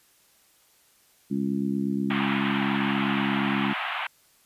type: harmonic tone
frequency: 68.4 Hz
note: C#2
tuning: 23 cents flat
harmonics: 2 / 3 / 4 / 5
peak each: -36 / -26 / -29 / -34 dBFS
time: 1.3-3.74 s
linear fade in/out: 20 ms
type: band-pass noise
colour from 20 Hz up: pink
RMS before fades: -30 dBFS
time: 2.1-4.07 s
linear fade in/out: 5 ms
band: 740 to 3200 Hz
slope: 48 dB/octave
effects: white hiss -61 dBFS RMS until 4.45 s + resampled to 32000 Hz